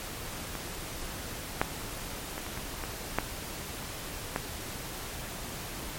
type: clicks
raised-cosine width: 0.5 ms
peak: -21 / -8 / -20 / -24 / -23 / -19 / -9 / -13 dBFS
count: 8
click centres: 0.553 / 1.615 / 2.38 / 2.465 / 2.575 / 2.838 / 3.186 / 4.361 s
effects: pink hiss -39 dBFS RMS until 5.98 s + MP3 64 kbps